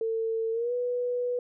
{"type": "tone with pitch glide", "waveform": "sine", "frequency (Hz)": [450, 490.7], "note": ["A4", "B4"], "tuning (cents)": [39, -11], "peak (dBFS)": -26, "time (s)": [0.01, 1.39], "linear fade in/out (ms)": 2, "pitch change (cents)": 150, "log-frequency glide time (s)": [0.52, 0.73], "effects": []}